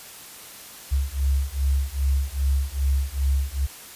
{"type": "beating tone pair", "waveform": "sine", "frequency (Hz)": [67.3, 69.8], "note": ["C2", "C#2"], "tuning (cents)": [49, 13], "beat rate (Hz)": 2.5, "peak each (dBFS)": [-23, -23], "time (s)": [0.91, 3.67], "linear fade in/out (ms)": 20, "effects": ["white hiss -42 dBFS RMS until 3.95 s", "resampled to 32000 Hz"]}